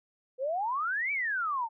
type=exponential two-way sweep; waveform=sine; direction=up then down; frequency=493.9 to 2337 to 867 Hz; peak=-28 dBFS; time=0.38-1.69 s; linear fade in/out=50 ms; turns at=1.12 s; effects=none